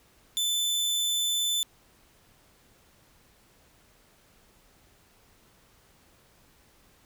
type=tone; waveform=sawtooth; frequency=3519 Hz; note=A7; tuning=in tune; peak=-22 dBFS; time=0.37-1.63 s; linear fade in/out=0 ms; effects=pink hiss -61 dBFS RMS until 7.05 s